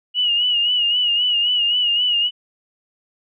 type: tone with vibrato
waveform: sine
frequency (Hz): 2896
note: F#7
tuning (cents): -38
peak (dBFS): -15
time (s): 0.14-2.31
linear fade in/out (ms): 50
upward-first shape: sine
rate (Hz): 3.8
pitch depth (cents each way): 55
effects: none